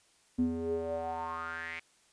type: tone with band-pass filter sweep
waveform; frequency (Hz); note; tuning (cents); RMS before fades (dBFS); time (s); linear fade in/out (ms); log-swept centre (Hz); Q
square; 82.41; E2; 0; -35; 0.38-1.8; 10; 240 to 2300; 6.4
effects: white hiss -66 dBFS RMS until 2.12 s + resampled to 22050 Hz